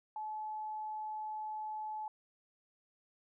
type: tone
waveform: sine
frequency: 860 Hz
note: A5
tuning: 40 cents flat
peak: -38 dBFS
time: 0.16-2.08 s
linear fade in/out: 2 ms
effects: none